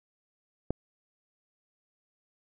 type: click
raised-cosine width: 2 ms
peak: -15 dBFS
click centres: 0.706 s
effects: none